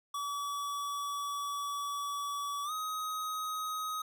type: tone with pitch glide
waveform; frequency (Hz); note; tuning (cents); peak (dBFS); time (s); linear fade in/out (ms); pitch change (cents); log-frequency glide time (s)
square; 1143 to 1260.9; D6 to D#6; -47 to +23; -35; 0.14-4.02; 5; +170; 2.64-2.72
effects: none